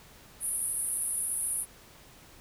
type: band-pass noise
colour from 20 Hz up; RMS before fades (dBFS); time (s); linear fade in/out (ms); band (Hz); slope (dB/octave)
pink; -32; 0.4-1.66; 50; 9600 to 11000; 96
effects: pink hiss -54 dBFS RMS until 2.4 s